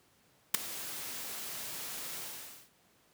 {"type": "noise with ADSR envelope", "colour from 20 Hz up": "white", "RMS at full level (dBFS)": -22, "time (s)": [0.54, 2.7], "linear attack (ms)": 6, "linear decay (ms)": 7, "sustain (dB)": -19, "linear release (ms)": 520, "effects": ["pink hiss -67 dBFS RMS until 3.13 s", "high-pass 100 Hz 12 dB/octave"]}